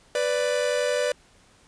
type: tone pair together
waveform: 45% pulse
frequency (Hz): 496 / 587.3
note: B4 / D5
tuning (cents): +7 / 0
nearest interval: minor third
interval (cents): 293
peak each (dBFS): -25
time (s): 0.15-1.12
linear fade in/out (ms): 2
effects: pink hiss -57 dBFS RMS until 1.67 s + resampled to 22050 Hz